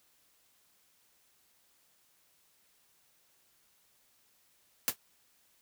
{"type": "noise with exponential decay", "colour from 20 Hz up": "white", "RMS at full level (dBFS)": -24, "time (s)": [4.88, 4.96], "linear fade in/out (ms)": 0, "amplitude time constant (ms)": 16, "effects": ["white hiss -69 dBFS RMS until 5.61 s"]}